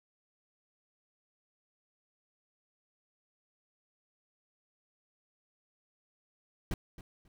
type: noise with echo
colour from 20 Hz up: brown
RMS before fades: -32 dBFS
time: 6.71-6.74 s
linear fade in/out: 2 ms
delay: 270 ms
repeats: 2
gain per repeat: -15 dB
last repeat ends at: 7.28 s
effects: none